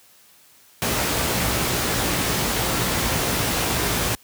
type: noise with comb filter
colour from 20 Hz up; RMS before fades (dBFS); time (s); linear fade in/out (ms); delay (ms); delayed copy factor
pink; -22; 0.82-4.15; 0; 17; +0.5
effects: white hiss -53 dBFS RMS until 4.23 s + high-pass 60 Hz 12 dB/octave